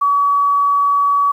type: tone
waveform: sine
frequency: 1136 Hz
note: C#6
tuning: 42 cents sharp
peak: -11 dBFS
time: 0.01-1.32 s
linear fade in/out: 10 ms
effects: 8-bit